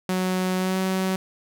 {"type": "tone with pitch glide", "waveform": "sawtooth", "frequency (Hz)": [185, 188.45], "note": ["F#3", "F#3"], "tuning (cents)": [0, 32], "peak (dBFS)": -18, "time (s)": [0.09, 1.16], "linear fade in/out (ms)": 2, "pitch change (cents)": 32, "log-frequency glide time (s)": [0.57, 0.78], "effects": []}